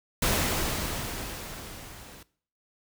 pink noise with level ramp, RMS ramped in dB -24 to -48 dBFS, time 0.22-2.23 s, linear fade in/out 5 ms, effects noise-tail reverb RT60 0.5 s tail -20 dB re dry

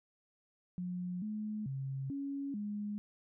sine tone with pitch steps, 179.5 / 213.1 / 135 / 278.6 / 207.2 Hz, F3 / G#3 / C#3 / C#4 / G#3, +48 / +45 / -45 / +9 / -4 cents, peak -36 dBFS, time 0.78-2.98 s, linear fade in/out 0 ms, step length 440 ms, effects none

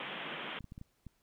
white band-pass noise, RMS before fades -42 dBFS, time 0-0.59 s, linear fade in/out 2 ms, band 140 to 3400 Hz, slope 96 dB/octave
clicks, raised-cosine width 5 ms, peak -34 dBFS, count 6, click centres 0.607 / 0.643 / 0.721 / 0.779 / 0.814 / 1.067 s
effects pink hiss -75 dBFS RMS until 1.22 s

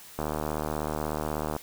click train, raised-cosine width 1 ms, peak -16 dBFS, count 106, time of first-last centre 0.19-1.564 s, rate 76.4 Hz, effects white hiss -48 dBFS RMS until 1.62 s

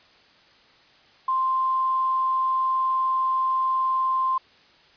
sine tone with quantisation, 1046.5 Hz, C6, in tune, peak -20 dBFS, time 1.28-4.38 s, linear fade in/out 5 ms, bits 8, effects white hiss -55 dBFS RMS until 4.96 s + resampled to 11025 Hz

